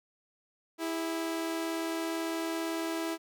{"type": "tone pair together", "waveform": "sawtooth", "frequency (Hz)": [328.7, 406.6], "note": ["E4", "G#4"], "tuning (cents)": [-5, -37], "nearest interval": "major third", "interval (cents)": 368, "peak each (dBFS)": [-28, -37], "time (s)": [0.78, 3.18], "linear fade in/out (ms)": 50, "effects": []}